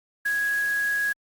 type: tone in noise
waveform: sine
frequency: 1661.2 Hz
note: G#6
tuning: in tune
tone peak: -22 dBFS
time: 0.25-1.13 s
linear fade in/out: 10 ms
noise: white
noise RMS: -40 dBFS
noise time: 0.25-1.13 s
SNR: +15 dB
effects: Opus 48 kbps